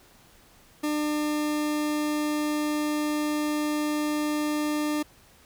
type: tone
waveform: 40% pulse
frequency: 300 Hz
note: D4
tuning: 37 cents sharp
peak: -24 dBFS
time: 0.83-5.03 s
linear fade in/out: 10 ms
effects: pink hiss -56 dBFS RMS until 5.45 s

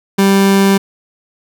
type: tone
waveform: 30% pulse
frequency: 196 Hz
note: G3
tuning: in tune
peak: -5 dBFS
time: 0.18-0.78 s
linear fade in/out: 10 ms
effects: none

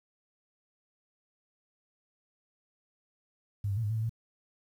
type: tone with pitch steps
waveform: sine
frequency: 101.6 / 98.4 / 115 / 103.7 / 112.2 / 110.2 / 113.6 Hz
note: G#2 / G2 / A#2 / G#2 / A2 / A2 / A#2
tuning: -38 / +7 / -23 / -2 / +34 / +3 / -44 cents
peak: -28 dBFS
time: 3.64-4.095 s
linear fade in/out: 5 ms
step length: 65 ms
effects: 10-bit

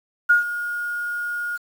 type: tone with ADSR envelope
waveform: sine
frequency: 1431 Hz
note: F6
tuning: 42 cents sharp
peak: -10 dBFS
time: 0.29-1.58 s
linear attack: 14 ms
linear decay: 130 ms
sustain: -14 dB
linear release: 23 ms
effects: 7-bit

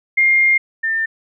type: tone pair in turn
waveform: sine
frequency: 2120 / 1797.7 Hz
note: C7 / A6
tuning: +22 / +37 cents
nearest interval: minor third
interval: 285 cents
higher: first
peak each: -10 / -16 dBFS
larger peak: first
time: 0.17-0.58 / 0.83-1.06 s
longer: first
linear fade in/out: 10 ms
effects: none

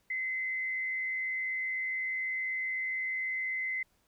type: tone with frequency modulation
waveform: sine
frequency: 2052 Hz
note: C7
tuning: 34 cents flat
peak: -31 dBFS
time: 0.1-3.83 s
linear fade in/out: 5 ms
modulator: 101 Hz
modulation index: 0.41
effects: pink hiss -72 dBFS RMS until 4.07 s

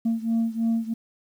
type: beating tone pair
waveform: sine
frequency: 226.8 / 229.9 Hz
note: A#3 / A#3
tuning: -47 / -24 cents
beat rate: 3.1 Hz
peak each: -22 / -24 dBFS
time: 0.05-0.94 s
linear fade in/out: 10 ms
effects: tanh soft clip ceiling -18 dBFS + 9-bit

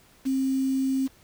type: tone with quantisation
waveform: sine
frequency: 266 Hz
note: C4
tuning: 29 cents sharp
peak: -22 dBFS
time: 0.25-1.08 s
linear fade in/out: 20 ms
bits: 7
effects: pink hiss -57 dBFS RMS until 1.23 s

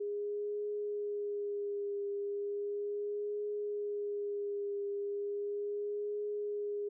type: tone with vibrato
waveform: sine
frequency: 409.5 Hz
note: G#4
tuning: 24 cents flat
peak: -34 dBFS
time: 0-6.89 s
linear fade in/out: 10 ms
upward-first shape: triangle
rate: 0.36 Hz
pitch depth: 27 cents each way
effects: none

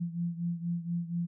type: beating tone pair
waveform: sine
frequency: 170.3 / 174.5 Hz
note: F3 / F3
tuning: -43 / -1 cents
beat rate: 4.2 Hz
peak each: -32 / -36 dBFS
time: 0-1.27 s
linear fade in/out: 20 ms
effects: none

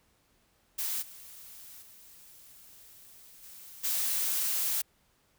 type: noise with level steps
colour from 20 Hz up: blue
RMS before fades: -33 / -49 / -54 / -49 / -30 dBFS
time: 0.78-4.82 s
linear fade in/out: 10 ms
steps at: 1.01 / 1.81 / 3.42 / 3.83 s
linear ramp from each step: 20 ms
effects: pink hiss -69 dBFS RMS until 5.38 s

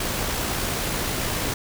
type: noise with amplitude modulation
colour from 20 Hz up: pink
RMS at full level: -25 dBFS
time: 0-1.54 s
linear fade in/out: 5 ms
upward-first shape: sine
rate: 58.6 Hz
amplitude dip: 25%
effects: none

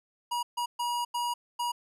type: tone bursts at uneven times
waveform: square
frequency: 960 Hz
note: B5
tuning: 49 cents flat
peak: -29 dBFS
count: 5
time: 0.31-0.43 / 0.57-0.66 / 0.79-1.05 / 1.14-1.34 / 1.59-1.72 s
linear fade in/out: 10 ms
effects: resampled to 32000 Hz

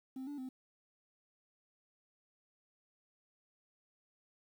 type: tone with pitch steps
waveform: sine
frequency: 262.2 / 289.3 / 258.8 Hz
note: C4 / D4 / C4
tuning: +4 / -26 / -19 cents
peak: -38 dBFS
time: 0.16-0.49 s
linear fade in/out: 5 ms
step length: 110 ms
effects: tanh soft clip ceiling -40 dBFS + 11-bit

